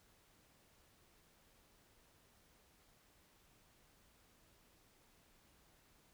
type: silence
effects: pink hiss -70 dBFS RMS until 6.13 s